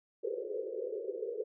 white band-pass noise, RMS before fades -38 dBFS, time 0.23-1.44 s, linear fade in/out 10 ms, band 370 to 520 Hz, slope 96 dB/octave, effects none

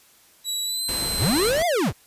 25% pulse tone with pitch glide, 3910 to 4083 Hz, B7 to C8, -18 to -43 cents, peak -20 dBFS, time 0.44-1.53 s, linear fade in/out 50 ms, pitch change +75 cents, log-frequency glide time 0.64-0.84 s
pink noise, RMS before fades -31 dBFS, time 0.88-1.63 s, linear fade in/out 10 ms
square linear two-way sweep, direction up then down, 49 to 722 to 49 Hz, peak -20 dBFS, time 1.18-1.93 s, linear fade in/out 50 ms, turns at 1.66 s
effects white hiss -55 dBFS RMS until 2.06 s + resampled to 32000 Hz

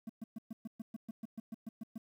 triangle tone bursts, 223 Hz, A3, 23 cents sharp, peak -37 dBFS, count 14, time 0.07-1.98 s, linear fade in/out 5 ms, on 25 ms, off 120 ms, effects 11-bit

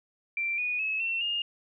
sine tone with pitch steps, 2354 / 2465 / 2582 / 2704 / 2832 Hz, D7 / D#7 / E7 / E7 / F7, +3 / -17 / -37 / +43 / +23 cents, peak -27 dBFS, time 0.37-1.42 s, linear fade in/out 2 ms, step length 210 ms, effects none

